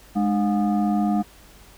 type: tone with frequency modulation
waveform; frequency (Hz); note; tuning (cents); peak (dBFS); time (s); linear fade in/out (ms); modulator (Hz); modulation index
sine; 207.7; G#3; 0; -18; 0.15-1.23; 20; 510; 0.88
effects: added 49 Hz sine -52 dBFS peak until 1.77 s + pink hiss -50 dBFS RMS until 1.77 s